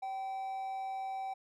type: tone with amplitude modulation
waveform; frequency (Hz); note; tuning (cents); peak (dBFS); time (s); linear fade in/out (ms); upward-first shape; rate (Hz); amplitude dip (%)
triangle; 771; G5; -29; -33; 0.02-1.34; 10; sine; 233; 25
effects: none